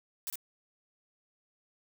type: noise with echo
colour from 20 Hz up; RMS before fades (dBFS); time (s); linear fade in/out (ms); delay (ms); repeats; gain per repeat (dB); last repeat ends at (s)
blue; -36; 0.27-0.3; 0; 56; 1; -3; 0.356
effects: none